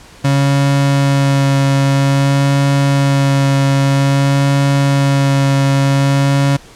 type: tone with vibrato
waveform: 35% pulse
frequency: 138.59 Hz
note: C#3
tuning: in tune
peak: -8 dBFS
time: 0.24-6.57 s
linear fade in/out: 10 ms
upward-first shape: sine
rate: 0.51 Hz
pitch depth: 13 cents each way
effects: pink hiss -40 dBFS RMS until 6.75 s + low-pass 9000 Hz 12 dB/octave